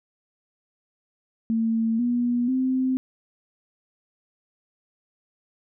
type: tone with pitch steps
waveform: sine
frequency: 225.7 / 241.9 / 259.3 Hz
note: A3 / B3 / C4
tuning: +44 / -36 / -15 cents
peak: -20 dBFS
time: 1.5-2.97 s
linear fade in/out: 0 ms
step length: 490 ms
effects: none